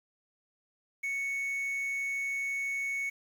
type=tone with quantisation; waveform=triangle; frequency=2217 Hz; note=C#7; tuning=in tune; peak=-29 dBFS; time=1.03-3.1 s; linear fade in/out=10 ms; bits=9; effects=none